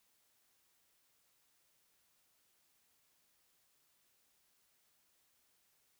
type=silence; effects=white hiss -75 dBFS RMS until 5.99 s